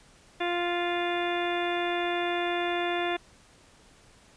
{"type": "harmonic tone", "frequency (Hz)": 349.2, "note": "F4", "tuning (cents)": 0, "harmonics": [1, 2, 3, 4, 5, 6, 7, 8, 10], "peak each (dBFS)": [-30, -31, -38, -39, -36, -39, -39, -42, -39], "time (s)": [0.4, 3.17], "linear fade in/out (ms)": 10, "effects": ["pink hiss -57 dBFS RMS until 4.36 s", "resampled to 22050 Hz"]}